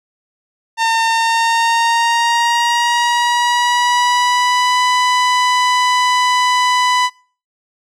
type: tone with pitch glide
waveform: sawtooth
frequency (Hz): 908 to 995.9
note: A#5 to B5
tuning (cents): -46 to +14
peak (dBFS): -8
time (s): 0.77-7.1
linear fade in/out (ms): 50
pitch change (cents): +160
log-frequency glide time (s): 1.08-4.79
effects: noise-tail reverb RT60 0.4 s tail -23 dB re dry + low-pass 7000 Hz 12 dB/octave